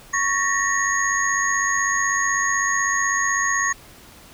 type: tone cluster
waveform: sine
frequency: 1109 / 1812 / 1908 / 6600 Hz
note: C#6 / A#6 / A#6 / G#8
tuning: 0 / -50 / +40 / -12 cents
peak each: -24 dBFS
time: 0.13-3.73 s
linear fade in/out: 10 ms
effects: pink hiss -46 dBFS RMS until 4.33 s